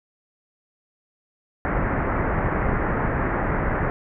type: low-pass noise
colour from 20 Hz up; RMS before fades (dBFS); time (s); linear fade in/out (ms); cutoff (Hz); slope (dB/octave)
pink; -23; 1.65-3.9; 0; 2000; 48
effects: none